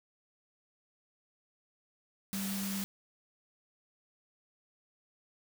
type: tone in noise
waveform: sine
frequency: 196 Hz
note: G3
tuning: in tune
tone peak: -35 dBFS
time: 2.33-2.84 s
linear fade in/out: 0 ms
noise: white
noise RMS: -40 dBFS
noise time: 2.33-2.84 s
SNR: +2 dB
effects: none